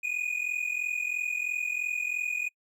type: tone pair together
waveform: triangle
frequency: 2446 / 2489 Hz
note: D#7 / D#7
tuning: -30 / 0 cents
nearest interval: unison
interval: 30 cents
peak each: -29 / -30 dBFS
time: 0.03-2.49 s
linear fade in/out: 10 ms
effects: noise-tail reverb RT60 0.1 s tail -26 dB re dry